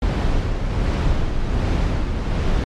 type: noise with tremolo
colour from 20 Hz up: brown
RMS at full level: -17 dBFS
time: 0.02-2.64 s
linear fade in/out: 2 ms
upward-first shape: sine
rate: 1.3 Hz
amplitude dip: 45%
effects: low-pass 5000 Hz 12 dB/octave + MP3 64 kbps